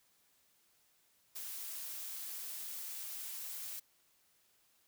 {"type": "noise", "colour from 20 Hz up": "blue", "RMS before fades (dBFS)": -44, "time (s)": [1.35, 3.8], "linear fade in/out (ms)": 10, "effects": ["white hiss -72 dBFS RMS until 4.87 s"]}